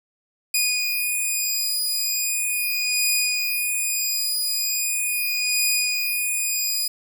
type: beating tone pair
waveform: 10% pulse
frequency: 2467 / 2467.39 Hz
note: D#7 / D#7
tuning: -15 / -15 cents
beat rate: 0.39 Hz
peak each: -15 dBFS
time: 0.54-6.88 s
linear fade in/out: 5 ms
effects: none